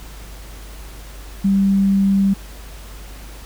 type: tone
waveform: sine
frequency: 196 Hz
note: G3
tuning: in tune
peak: -12 dBFS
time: 1.44-2.34 s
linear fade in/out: 10 ms
effects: added 50 Hz sine -34 dBFS peak until 3.45 s + pink hiss -41 dBFS RMS until 3.45 s